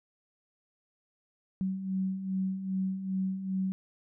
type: beating tone pair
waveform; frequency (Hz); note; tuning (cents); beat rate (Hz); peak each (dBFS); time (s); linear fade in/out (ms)
sine; 187.7 / 190.2; F#3 / F#3; +25 / +48; 2.5; -37 / -30; 1.61-3.72; 0
effects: none